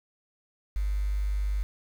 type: tone with quantisation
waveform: sine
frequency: 49.94 Hz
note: G1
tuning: 33 cents sharp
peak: -25 dBFS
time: 0.76-1.63 s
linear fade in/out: 0 ms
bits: 8
effects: none